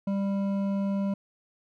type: tone with hard clipping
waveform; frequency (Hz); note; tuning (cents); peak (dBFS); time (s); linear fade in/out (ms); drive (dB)
triangle; 197.6; G3; +14; -27; 0.07-1.14; 5; 13
effects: none